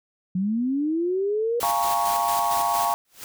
sine linear sweep, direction up, 177.9 to 483.2 Hz, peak -21 dBFS, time 0.35-1.6 s, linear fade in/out 5 ms
white noise with tremolo, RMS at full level -30 dBFS, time 1.6-2.94 s, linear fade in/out 5 ms, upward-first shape square, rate 4.4 Hz, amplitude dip 40%
sine chord, Bb minor seventh, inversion second, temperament equal, 698.5 / 830.6 / 932.3 / 1108.7 Hz, F5 / Ab5 / Bb5 / Db6, 0 / 0 / 0 / 0 cents, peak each -26 dBFS, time 1.63-2.94 s, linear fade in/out 0 ms
white noise with exponential growth, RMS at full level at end -35 dBFS, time 3.05-3.24 s, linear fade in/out 1 ms, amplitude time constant 41 ms
effects none

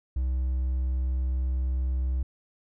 triangle tone with hard clipping, 64.3 Hz, C2, 30 cents flat, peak -25 dBFS, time 0.16-2.23 s, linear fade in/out 5 ms, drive 5 dB, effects none

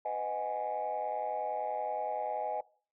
sine chord, G# minor seventh, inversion first, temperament equal with one note detuned, 502.8 / 622.3 / 740 / 830.6 Hz, B4 / D#5 / F#5 / G#5, +31 / 0 / 0 / 0 cents, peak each -40 / -36 / -38 / -34 dBFS, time 0.05-2.61 s, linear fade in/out 5 ms, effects noise-tail reverb RT60 0.4 s tail -21 dB re dry + tanh soft clip ceiling -26 dBFS

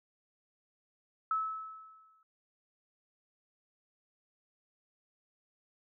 sine tone with exponential decay, 1300 Hz, E6, 24 cents flat, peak -27 dBFS, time 1.31-2.23 s, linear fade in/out 2 ms, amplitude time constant 200 ms, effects none

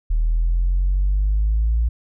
sine exponential sweep, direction up, 38.7 to 58 Hz, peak -14 dBFS, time 0.1-1.89 s, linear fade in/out 10 ms, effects tanh soft clip ceiling -12 dBFS

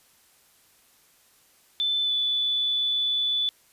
sine tone with pitch glide, 3520 to 3474 Hz, A7 to A7, 0 to -23 cents, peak -22 dBFS, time 1.8-3.49 s, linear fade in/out 0 ms, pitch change -23 cents, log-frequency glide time 2.03-2.12 s, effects white hiss -60 dBFS RMS until 3.72 s + resampled to 32000 Hz

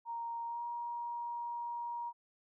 sine tone with pitch glide, 932.3 to 947.5 Hz, A#5 to A#5, 0 to +28 cents, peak -37 dBFS, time 0.05-2.13 s, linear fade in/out 50 ms, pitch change +28 cents, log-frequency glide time 0.46-0.62 s, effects none

